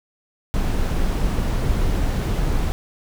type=noise; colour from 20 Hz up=brown; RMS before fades=-20 dBFS; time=0.54-2.72 s; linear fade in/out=0 ms; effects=none